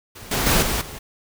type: noise with level steps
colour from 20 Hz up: pink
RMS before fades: -39 / -22 / -17 / -23 / -36 dBFS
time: 0.15-0.99 s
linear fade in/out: 10 ms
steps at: 0.31 / 0.46 / 0.62 / 0.81 s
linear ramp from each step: 5 ms
effects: none